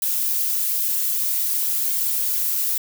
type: noise with flanger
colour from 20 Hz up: violet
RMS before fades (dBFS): -22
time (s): 0.02-2.78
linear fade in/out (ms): 2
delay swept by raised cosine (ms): 2 to 4.7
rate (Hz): 3.5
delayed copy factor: +0.85
effects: none